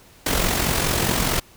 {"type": "noise with amplitude modulation", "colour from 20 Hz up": "pink", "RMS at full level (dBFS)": -19, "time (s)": [0.26, 1.4], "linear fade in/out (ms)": 5, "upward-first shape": "sine", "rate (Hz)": 44.7, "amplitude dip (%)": 50, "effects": ["pink hiss -50 dBFS RMS until 1.56 s"]}